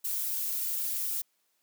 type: noise with flanger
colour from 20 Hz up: violet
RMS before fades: -32 dBFS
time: 0.04-1.22 s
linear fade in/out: 10 ms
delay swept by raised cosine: 2 to 3.9 ms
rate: 1.6 Hz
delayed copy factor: +1
effects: white hiss -74 dBFS RMS until 1.62 s + high-pass 200 Hz 12 dB/octave